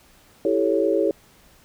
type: chord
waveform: sine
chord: A dominant seventh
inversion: second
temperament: equal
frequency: 329.6 / 392 / 440 / 554.4 Hz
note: E4 / G4 / A4 / C#5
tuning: 0 / 0 / 0 / 0 cents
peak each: -23 dBFS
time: 0.45-1.11 s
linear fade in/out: 2 ms
effects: pink hiss -54 dBFS RMS until 1.64 s